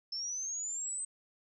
sine linear sweep, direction up, 5274 to 8260 Hz, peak -35 dBFS, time 0.12-1.05 s, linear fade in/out 5 ms, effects none

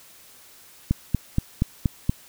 click train, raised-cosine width 5 ms, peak -7 dBFS, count 6, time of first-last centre 0.91-2.095 s, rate 4.22 Hz, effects white hiss -50 dBFS RMS until 2.28 s

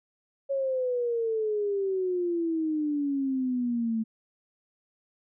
sine exponential sweep, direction down, 554.4 to 220 Hz, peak -25 dBFS, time 0.49-4.04 s, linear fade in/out 20 ms, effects none

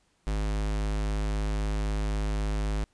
square tone, 51.91 Hz, G#1, in tune, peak -27 dBFS, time 0.27-2.84 s, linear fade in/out 0 ms, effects pink hiss -69 dBFS RMS until 2.93 s + resampled to 22050 Hz

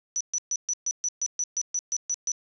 sine tone bursts, 5930 Hz, F#8, 3 cents sharp, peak -24 dBFS, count 13, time 0.16-2.318 s, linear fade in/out 0 ms, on 46 ms, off 130 ms, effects resampled to 16000 Hz + 10-bit

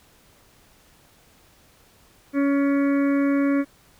harmonic tone with a mistuned harmonic, 280 Hz, C#4, 18 cents sharp, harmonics 1 / 2 / 4 / 5 / 6 / 7 / 8, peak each -18 / -28 / -35 / -37 / -38 / -41 / -38 dBFS, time 2.33-3.65 s, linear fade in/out 50 ms, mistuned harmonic 6, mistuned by +19 cents, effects pink hiss -56 dBFS RMS until 3.99 s

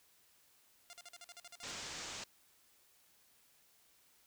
5% pulse tone bursts, 699 Hz, F5, 1 cent sharp, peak -39 dBFS, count 11, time 0.9-1.711 s, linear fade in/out 0 ms, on 31 ms, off 47 ms
white low-pass noise, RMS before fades -46 dBFS, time 1.63-2.24 s, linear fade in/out 5 ms, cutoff 7500 Hz, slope 48 dB/octave
effects white hiss -69 dBFS RMS until 4.26 s

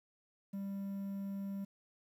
triangle tone with quantisation, 197.2 Hz, G3, 11 cents sharp, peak -36 dBFS, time 0.53-1.65 s, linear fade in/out 10 ms, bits 11, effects none

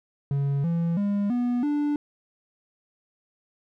triangle tone with pitch steps, 140 / 168.42 / 202.6 / 243.8 / 293.2 Hz, C#3 / E3 / G#3 / B3 / D4, +18 / +37 / -43 / -22 / -3 cents, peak -20 dBFS, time 0.31-1.96 s, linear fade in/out 2 ms, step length 330 ms, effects none

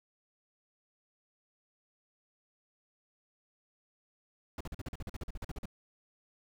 brown noise bursts, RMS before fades -39 dBFS, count 16, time 4.58-5.656 s, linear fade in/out 2 ms, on 26 ms, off 44 ms, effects none

